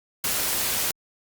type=noise; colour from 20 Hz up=white; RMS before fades=-25 dBFS; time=0.24-0.91 s; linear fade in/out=2 ms; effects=Opus 48 kbps